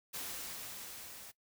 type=noise with level ramp; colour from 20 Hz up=white; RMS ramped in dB=-41 to -51 dBFS; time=0.13-1.32 s; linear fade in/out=20 ms; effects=noise-tail reverb RT60 0.1 s tail -19 dB re dry